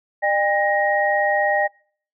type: tone cluster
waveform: sine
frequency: 605 / 803 / 1881 Hz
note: D#5 / G5 / A#6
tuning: -49 / +41 / +15 cents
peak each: -21 dBFS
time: 0.22-1.68 s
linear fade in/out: 20 ms
effects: noise-tail reverb RT60 0.5 s tail -26 dB re dry